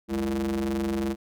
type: ring-modulated tone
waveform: square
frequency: 65.41 Hz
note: C2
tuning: in tune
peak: -23 dBFS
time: 0.08-1.16 s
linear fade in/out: 50 ms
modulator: 273 Hz
effects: none